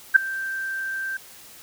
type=tone with ADSR envelope; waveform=sine; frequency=1568 Hz; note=G6; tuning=in tune; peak=-5 dBFS; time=0.14-1.17 s; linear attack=21 ms; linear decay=4 ms; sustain=-21 dB; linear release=4 ms; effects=white hiss -46 dBFS RMS until 1.62 s